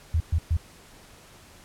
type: tone bursts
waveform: sine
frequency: 81.1 Hz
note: E2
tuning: 28 cents flat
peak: -19 dBFS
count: 3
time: 0.14-0.569 s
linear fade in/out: 5 ms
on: 63 ms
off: 120 ms
effects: pink hiss -51 dBFS RMS until 1.64 s + low-pass 12000 Hz 12 dB/octave